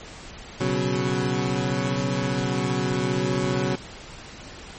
20% pulse chord, B suspended second, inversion none, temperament equal, 123.47 / 138.59 / 185 Hz, B2 / C#3 / F#3, 0 / 0 / 0 cents, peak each -22 dBFS, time 0.6-3.76 s, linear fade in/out 10 ms, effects pink hiss -41 dBFS RMS until 4.78 s + MP3 32 kbps

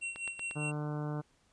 square tone with tremolo, 2732 Hz, F7, 39 cents flat, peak -35 dBFS, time 0.01-0.72 s, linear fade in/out 20 ms, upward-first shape sine, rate 5 Hz, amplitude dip 75%
click train, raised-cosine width 0.3 ms, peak -27 dBFS, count 4, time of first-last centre 0.16-0.511 s, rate 8.54 Hz
harmonic tone, 149.4 Hz, D3, 30 cents sharp, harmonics 1 / 2 / 3 / 4 / 5 / 6 / 7 / 8 / 9 / 10, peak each -35 / -41 / -45 / -47 / -49 / -51 / -52 / -53 / -54 / -55 dBFS, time 0.55-1.22 s, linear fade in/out 20 ms
effects pink hiss -70 dBFS RMS until 1.52 s + resampled to 22050 Hz

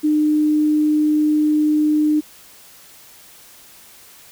sine tone, 303.1 Hz, D#4, 45 cents flat, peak -13 dBFS, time 0.03-2.21 s, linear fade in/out 20 ms, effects white hiss -45 dBFS RMS until 4.31 s

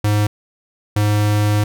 square tone pair in turn, 104.6 / 104.6 Hz, G#2 / G#2, +13 / +13 cents, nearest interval unison, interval 0 cents, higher neither, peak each -14 dBFS, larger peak neither, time 0.04-0.27 / 0.96-1.64 s, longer second, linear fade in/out 5 ms, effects none

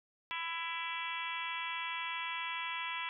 harmonic tone with a mistuned harmonic, 332.3 Hz, E4, 14 cents sharp, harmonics 3 / 4 / 5 / 6 / 7 / 8 / 9 / 10, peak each -41 / -47 / -48 / -44 / -43 / -44 / -50 / -45 dBFS, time 0.31-3.09 s, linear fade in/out 0 ms, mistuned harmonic 8, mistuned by +16 cents, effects none

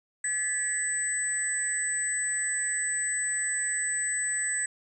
sine tone cluster, 1719 / 1963 / 8020 Hz, A6 / B6 / B8, -41 / -11 / +26 cents, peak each -33 / -35 / -28 dBFS, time 0.24-4.66 s, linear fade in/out 5 ms, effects none

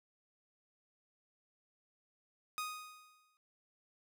sawtooth tone with exponential decay, 1244.5 Hz, D#6, in tune, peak -32 dBFS, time 2.58-3.37 s, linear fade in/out 0 ms, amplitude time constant 170 ms, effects none

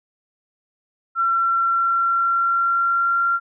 sine tone with pitch glide, 1357 to 1378.3 Hz, E6 to F6, +50 to -23 cents, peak -16 dBFS, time 1.15-3.4 s, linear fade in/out 50 ms, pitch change +27 cents, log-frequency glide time 1.36-3.21 s, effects none

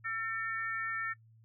harmonic tone, 449.4 Hz, A4, 37 cents sharp, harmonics 3 / 4 / 5, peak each -38 / -36 / -43 dBFS, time 0.04-1.14 s, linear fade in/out 20 ms, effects noise-tail reverb RT60 0.1 s tail -22 dB re dry + added 112 Hz sine -58 dBFS peak until 1.44 s

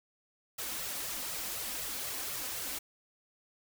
white noise with flanger, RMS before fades -38 dBFS, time 0.58-2.79 s, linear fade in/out 10 ms, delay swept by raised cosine 1.5 to 4 ms, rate 4 Hz, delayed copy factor +0.7, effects none

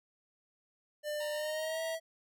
square tone with pitch glide, 597 to 651 Hz, D5 to E5, +28 to -22 cents, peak -35 dBFS, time 1.03-2 s, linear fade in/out 50 ms, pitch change +150 cents, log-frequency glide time 1.33-1.82 s
15% pulse tone with tremolo, 934 Hz, A#5, 3 cents sharp, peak -37 dBFS, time 1.2-1.95 s, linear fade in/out 5 ms, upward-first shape triangle, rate 7.8 Hz, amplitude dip 30%
effects none

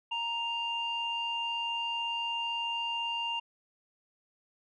sine tone pair together, 933.7 / 2798 Hz, A#5 / F7, +3 / +3 cents, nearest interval octave + perfect fifth, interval 1900 cents, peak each -34 / -32 dBFS, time 0.11-3.4 s, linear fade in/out 10 ms, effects tanh soft clip ceiling -23 dBFS

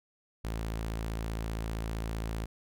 sawtooth tone, 55.3 Hz, A1, 9 cents sharp, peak -29 dBFS, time 0.44-2.46 s, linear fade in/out 10 ms, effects none

